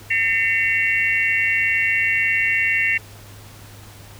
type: tone cluster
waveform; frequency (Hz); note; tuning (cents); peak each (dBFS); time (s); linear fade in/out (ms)
sine; 1811 / 2048 / 2226 / 2735; A6 / C7 / C#7 / F7; +49 / -38 / +7 / -37; -22; 0.1-2.98; 10
effects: added 102 Hz sine -42 dBFS peak until 4.19 s + pink hiss -44 dBFS RMS until 4.19 s